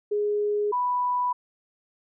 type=tone pair in turn; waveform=sine; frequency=415.3 / 987.8 Hz; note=G#4 / B5; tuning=0 / 0 cents; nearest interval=octave + minor third; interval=1500 cents; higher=second; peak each=-22 dBFS; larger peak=neither; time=0.11-0.72 / 0.72-1.33 s; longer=neither; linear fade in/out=10 ms; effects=none